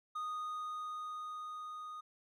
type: tone with level ramp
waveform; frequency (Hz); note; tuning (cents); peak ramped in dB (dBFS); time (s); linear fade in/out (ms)
triangle; 1238; D#6; -9; -35 to -42; 0.15-2.01; 10
effects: none